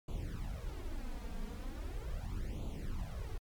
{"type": "noise with flanger", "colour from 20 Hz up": "brown", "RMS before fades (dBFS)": -40, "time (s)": [0.08, 3.38], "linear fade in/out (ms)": 5, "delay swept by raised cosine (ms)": [0.28, 4.38], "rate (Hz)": 0.39, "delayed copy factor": 0.9, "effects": ["MP3 96 kbps"]}